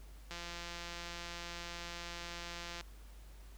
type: click train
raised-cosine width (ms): 0.2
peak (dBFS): -27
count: 431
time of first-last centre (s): 0.31-2.81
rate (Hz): 172
effects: added 50 Hz sine -51 dBFS peak until 3.57 s + pink hiss -63 dBFS RMS until 3.57 s